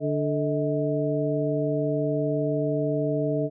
harmonic tone with a mistuned harmonic, 146.83 Hz, D3, in tune, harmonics 1 / 2 / 3 / 4, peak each -28 / -28 / -28 / -28 dBFS, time 0-3.5 s, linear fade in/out 50 ms, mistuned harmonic 4, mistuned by +130 cents, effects none

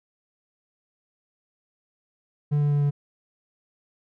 triangle tone with pitch steps, 146.8 / 145.79 / 144.78 / 143.78 Hz, D3 / D3 / D3 / D3, 0 / -12 / -24 / -36 cents, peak -17 dBFS, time 2.51-2.91 s, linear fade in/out 20 ms, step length 100 ms, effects none

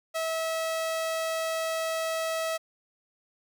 sawtooth tone, 648 Hz, E5, 30 cents flat, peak -24 dBFS, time 0.14-2.58 s, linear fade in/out 20 ms, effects none

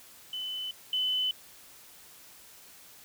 sine tone pair in turn, 3019 / 3019 Hz, F#7 / F#7, +34 / +34 cents, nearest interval unison, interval 0 cents, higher neither, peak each -33 / -26 dBFS, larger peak second, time 0.33-0.71 / 0.93-1.31 s, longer neither, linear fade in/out 2 ms, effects white hiss -53 dBFS RMS until 3.04 s

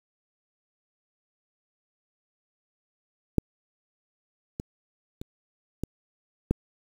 clicks, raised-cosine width 3 ms, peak -7 / -19 / -24 / -16 / -9 dBFS, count 5, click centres 3.383 / 4.599 / 5.215 / 5.836 / 6.51 s, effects 7-bit

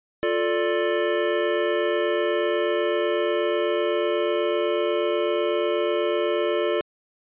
square chord, D minor, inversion first, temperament just, 352.4 / 440.5 / 587.3 Hz, F4 / A4 / D5, +16 / +2 / 0 cents, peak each -26 dBFS, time 0.23-6.81 s, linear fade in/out 0 ms, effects resampled to 8000 Hz

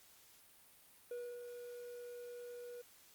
triangle tone with ADSR envelope, 484.2 Hz, B4, 34 cents flat, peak -39 dBFS, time 1.11-2.82 s, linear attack 3 ms, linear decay 280 ms, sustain -6 dB, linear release 11 ms, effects white hiss -64 dBFS RMS until 3.14 s + Opus 48 kbps

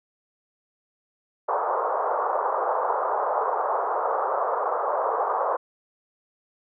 white band-pass noise, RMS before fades -25 dBFS, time 1.48-5.57 s, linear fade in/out 10 ms, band 440 to 1200 Hz, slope 48 dB/octave, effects none

